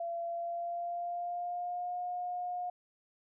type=tone with pitch glide; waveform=sine; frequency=681 to 716.1 Hz; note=F5 to F5; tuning=-44 to +43 cents; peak=-34 dBFS; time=0-2.7 s; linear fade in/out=5 ms; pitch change=+87 cents; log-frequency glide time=0.24-1.98 s; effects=none